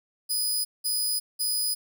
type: tone bursts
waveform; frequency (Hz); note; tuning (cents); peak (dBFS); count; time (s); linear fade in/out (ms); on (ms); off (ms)
15% pulse; 4978; D#8; 0; -18; 3; 0.29-1.75; 20; 360; 190
effects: none